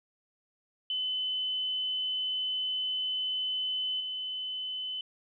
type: tone with level steps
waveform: sine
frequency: 3027 Hz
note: F#7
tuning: 39 cents sharp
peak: -29 / -33 dBFS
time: 0.9-5.01 s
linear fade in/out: 2 ms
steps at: 4 s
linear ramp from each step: 5 ms
effects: none